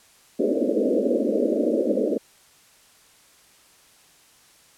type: band-pass noise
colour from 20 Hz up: white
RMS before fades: -22 dBFS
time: 0.39-2.18 s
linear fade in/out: 10 ms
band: 210 to 590 Hz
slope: 96 dB/octave
effects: white hiss -55 dBFS RMS until 4.77 s + low-pass 11000 Hz 12 dB/octave